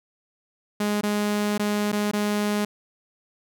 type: tone with dropouts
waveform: sawtooth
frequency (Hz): 207.7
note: G#3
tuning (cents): 0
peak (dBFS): -18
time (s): 0.8-2.65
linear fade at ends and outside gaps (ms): 5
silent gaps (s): 1.011-1.033 / 1.579-1.594 / 1.919-1.927 / 2.114-2.133
effects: none